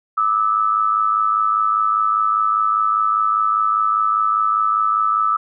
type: tone pair together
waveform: sine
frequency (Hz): 1195 / 1300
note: D6 / E6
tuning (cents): +30 / -24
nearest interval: minor second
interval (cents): 146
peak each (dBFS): -19 / -16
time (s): 0.17-5.37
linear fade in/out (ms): 10
effects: none